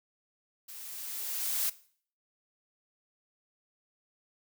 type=noise with level ramp; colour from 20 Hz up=blue; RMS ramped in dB=-46 to -29 dBFS; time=0.68-1.7 s; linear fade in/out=10 ms; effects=noise-tail reverb RT60 0.5 s tail -18 dB re dry